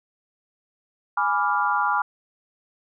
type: chord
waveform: sine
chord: G# diminished seventh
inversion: none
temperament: equal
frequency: 830.6 / 987.8 / 1174.7 / 1396.9 Hz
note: G#5 / B5 / D6 / F6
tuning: 0 / 0 / 0 / 0 cents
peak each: -25 dBFS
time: 1.17-2.02 s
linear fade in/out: 5 ms
effects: none